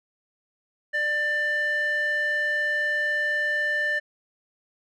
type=tone with band-pass filter; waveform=square; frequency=594 Hz; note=D5; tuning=20 cents sharp; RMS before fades=-25 dBFS; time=0.93-4 s; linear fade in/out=20 ms; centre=1600 Hz; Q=8; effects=none